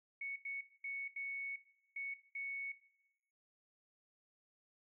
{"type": "tone bursts at uneven times", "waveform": "sine", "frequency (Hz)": 2217, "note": "C#7", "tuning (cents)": 0, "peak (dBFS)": -40, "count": 6, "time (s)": [[0.21, 0.36], [0.45, 0.61], [0.84, 1.08], [1.16, 1.56], [1.96, 2.14], [2.35, 2.72]], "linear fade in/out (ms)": 5, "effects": ["noise-tail reverb RT60 0.9 s tail -17 dB re dry"]}